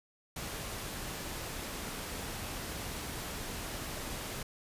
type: noise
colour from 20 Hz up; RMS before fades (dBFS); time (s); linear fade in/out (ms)
pink; -40; 0.36-4.43; 5
effects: resampled to 32000 Hz